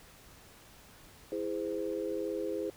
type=chord; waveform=sine; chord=E augmented; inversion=none; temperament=just; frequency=329.6 / 412 / 515 Hz; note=E4 / G#4 / B#4; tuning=0 / -14 / -28 cents; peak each=-37 / -36 / -37 dBFS; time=1.32-2.7 s; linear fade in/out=2 ms; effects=pink hiss -56 dBFS RMS until 2.76 s